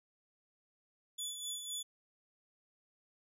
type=tone with tremolo; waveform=20% pulse; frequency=3449 Hz; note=A7; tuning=35 cents flat; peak=-32 dBFS; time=1.18-1.83 s; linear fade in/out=10 ms; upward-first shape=sine; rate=3.9 Hz; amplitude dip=50%; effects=none